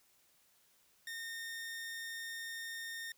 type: tone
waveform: sawtooth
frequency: 1831 Hz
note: A#6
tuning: 32 cents flat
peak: -38 dBFS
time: 1.07-3.12 s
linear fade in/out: 2 ms
effects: white hiss -70 dBFS RMS until 3.17 s